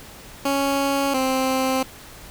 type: tone pair in turn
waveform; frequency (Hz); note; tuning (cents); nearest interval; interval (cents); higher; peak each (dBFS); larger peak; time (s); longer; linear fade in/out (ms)
15% pulse; 277.2 / 262.2; C#4 / C4; 0 / +4; minor second; 96; first; -13; neither; 0.45-1.14 / 1.14-1.83; neither; 5
effects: pink hiss -42 dBFS RMS until 2.3 s